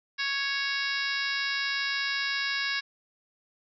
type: harmonic tone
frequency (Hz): 554.4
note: C#5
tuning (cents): 0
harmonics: 2 / 3 / 4 / 5 / 6 / 7 / 8 / 9 / 10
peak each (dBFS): -40 / -31 / -34 / -37 / -42 / -36 / -41 / -36 / -41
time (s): 0.18-2.81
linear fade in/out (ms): 20
effects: none